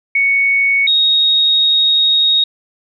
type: tone pair in turn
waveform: sine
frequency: 2222 / 3752 Hz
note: C#7 / A#7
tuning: +4 / +11 cents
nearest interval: major sixth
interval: 907 cents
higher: second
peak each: -10 / -9 dBFS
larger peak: second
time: 0.15-0.87 / 0.87-2.44 s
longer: second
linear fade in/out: 5 ms
effects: none